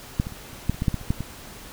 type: clicks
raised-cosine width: 5 ms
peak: -8 / -19 / -27 / -27 / -8 / -25 / -12 / -7 / -13 / -27 / -9 / -16 dBFS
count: 12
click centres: 0.199 / 0.269 / 0.323 / 0.532 / 0.696 / 0.745 / 0.821 / 0.882 / 0.943 / 1.013 / 1.105 / 1.206 s
effects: pink hiss -42 dBFS RMS until 1.72 s